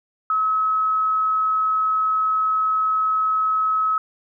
sine tone, 1285 Hz, E6, 45 cents flat, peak -17 dBFS, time 0.3-3.98 s, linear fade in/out 2 ms, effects none

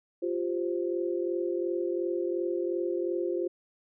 sine chord, F suspended second, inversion none, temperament equal, 349.2 / 392 / 523.3 Hz, F4 / G4 / C5, 0 / 0 / 0 cents, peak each -29 / -34 / -35 dBFS, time 0.22-3.48 s, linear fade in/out 10 ms, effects none

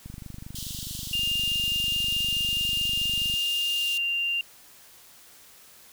click train, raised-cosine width 5 ms, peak -27 dBFS, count 82, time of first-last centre 0.06-3.339 s, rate 24.7 Hz
pink high-pass noise, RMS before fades -37 dBFS, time 0.55-3.98 s, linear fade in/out 5 ms, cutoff 2900 Hz, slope 96 dB/octave
sine tone with pitch glide, 2810 to 2786 Hz, F7 to F7, +10 to -5 cents, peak -24 dBFS, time 1.13-4.41 s, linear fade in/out 2 ms, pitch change -15 cents, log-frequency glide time 3.75-4.01 s
effects white hiss -52 dBFS RMS until 5.92 s

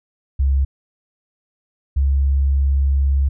sine tone pair in turn, 68 / 68.75 Hz, C#2 / C#2, -33 / -14 cents, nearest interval unison, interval 19 cents, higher second, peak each -13 dBFS, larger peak neither, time 0.39-0.65 / 1.96-3.29 s, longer second, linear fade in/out 10 ms, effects none

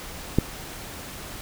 click, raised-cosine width 3 ms, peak -4 dBFS, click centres 0.386 s, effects pink hiss -38 dBFS RMS until 1.41 s

